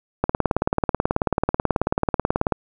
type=click train; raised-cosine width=1 ms; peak=-4 dBFS; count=43; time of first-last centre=0.24-2.523 s; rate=18.4 Hz; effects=none